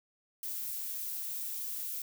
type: noise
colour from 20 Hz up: violet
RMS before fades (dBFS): -38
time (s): 0.43-2.02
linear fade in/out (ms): 2
effects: none